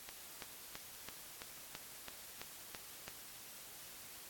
click train, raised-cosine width 0.2 ms, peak -27 dBFS, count 10, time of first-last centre 0.09-3.08 s, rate 3.01 Hz, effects white hiss -53 dBFS RMS until 4.29 s + AAC 64 kbps

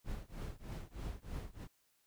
brown noise with tremolo, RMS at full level -40 dBFS, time 0.04-1.68 s, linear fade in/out 50 ms, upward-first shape triangle, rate 3.2 Hz, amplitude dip 100%, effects white hiss -75 dBFS RMS until 2.06 s

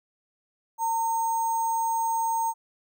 sine tone with sample-and-hold, 911 Hz, A#5, 40 cents flat, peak -23 dBFS, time 0.78-2.54 s, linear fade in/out 50 ms, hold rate 7350 Hz, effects none

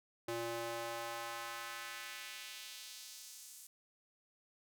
square tone with high-pass filter sweep, 116.54 Hz, A#2, in tune, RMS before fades -45 dBFS, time 0.28-3.67 s, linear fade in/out 5 ms, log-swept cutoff 340 to 8300 Hz, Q 1.2, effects none

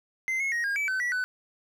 triangle tone with pitch steps, 2072 / 2173 / 1879 / 1621 / 2301 / 1524 / 1946 / 1499 Hz, C7 / C#7 / A#6 / G#6 / D7 / G6 / B6 / F#6, -17 / -35 / +13 / -42 / -36 / -49 / -26 / +22 cents, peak -24 dBFS, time 0.28-1.24 s, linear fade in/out 0 ms, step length 120 ms, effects none

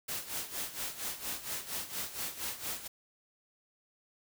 white noise with tremolo, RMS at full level -36 dBFS, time 0.08-2.88 s, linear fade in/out 10 ms, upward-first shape sine, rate 4.3 Hz, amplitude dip 75%, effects none

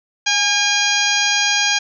harmonic tone with a mistuned harmonic, 812 Hz, G#5, 39 cents flat, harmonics 1 / 2 / 3 / 4 / 5 / 6 / 7 / 8, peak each -25 / -21 / -21 / -21 / -25 / -23 / -26 / -23 dBFS, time 0.26-1.79 s, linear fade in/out 10 ms, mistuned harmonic 1, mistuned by +32 cents, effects none

